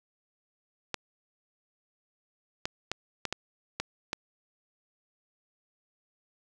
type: clicks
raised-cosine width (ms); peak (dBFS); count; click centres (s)
0.2; -13; 7; 0.943 / 2.655 / 2.916 / 3.253 / 3.326 / 3.8 / 4.131
effects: none